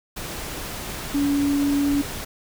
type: tone in noise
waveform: sine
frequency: 284.2 Hz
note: C#4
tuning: 43 cents sharp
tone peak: -18 dBFS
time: 1.14-2.02 s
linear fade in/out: 10 ms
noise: pink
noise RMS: -32 dBFS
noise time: 0.16-2.25 s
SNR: +11 dB
effects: none